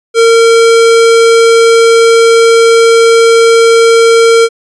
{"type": "tone", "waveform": "square", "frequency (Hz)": 458.6, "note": "A#4", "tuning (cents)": -28, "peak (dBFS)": -3, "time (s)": [0.14, 4.49], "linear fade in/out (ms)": 50, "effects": ["resampled to 22050 Hz"]}